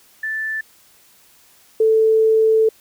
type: tone pair in turn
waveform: sine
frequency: 1760 / 441.4 Hz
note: A6 / A4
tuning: 0 / +5 cents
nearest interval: 2 octaves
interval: 2395 cents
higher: first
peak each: -21 / -11 dBFS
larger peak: second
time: 0.23-0.61 / 1.8-2.69 s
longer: second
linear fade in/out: 5 ms
effects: white hiss -52 dBFS RMS until 2.8 s